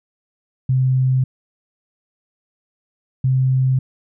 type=tone pair in turn; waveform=sine; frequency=129.9 / 130.56 Hz; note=C3 / C3; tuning=-12 / -3 cents; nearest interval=unison; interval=9 cents; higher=second; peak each=-13 dBFS; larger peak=neither; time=0.69-1.24 / 3.24-3.79 s; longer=neither; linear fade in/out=5 ms; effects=none